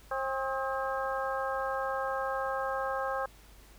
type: harmonic tone with a mistuned harmonic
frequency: 267.3 Hz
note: C4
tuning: 37 cents sharp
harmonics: 2 / 3 / 4 / 5 / 6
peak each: -34 / -36 / -37 / -38 / -39 dBFS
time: 0.11-3.26 s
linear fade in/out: 5 ms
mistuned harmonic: 5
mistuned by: -72 cents
effects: added 50 Hz sine -54 dBFS peak until 3.78 s + pink hiss -58 dBFS RMS until 3.78 s